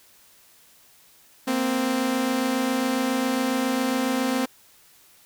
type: tone pair together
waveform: sawtooth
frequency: 233.1 / 260.4 Hz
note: A#3 / C4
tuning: 0 / -8 cents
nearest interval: major second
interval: 192 cents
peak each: -24 / -19 dBFS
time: 1.47-4.46 s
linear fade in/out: 10 ms
effects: white hiss -55 dBFS RMS until 5.25 s